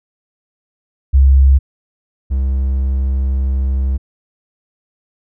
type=tone pair in turn; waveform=sine / triangle; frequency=67.4 / 66.4 Hz; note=C#2 / C2; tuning=-48 / +26 cents; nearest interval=unison; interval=26 cents; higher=first; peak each=-5 / -11 dBFS; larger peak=first; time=1.13-1.59 / 2.3-3.98 s; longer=second; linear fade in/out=20 ms; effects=none